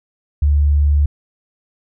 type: tone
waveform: sine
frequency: 72.8 Hz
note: D2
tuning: 15 cents flat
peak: -10 dBFS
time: 0.42-1.06 s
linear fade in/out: 5 ms
effects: none